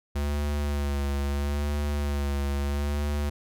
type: tone with vibrato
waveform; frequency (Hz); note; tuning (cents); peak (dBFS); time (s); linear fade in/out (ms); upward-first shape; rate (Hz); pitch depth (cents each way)
square; 71.7; D2; -41; -26; 0.15-3.3; 10; sine; 0.76; 35
effects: none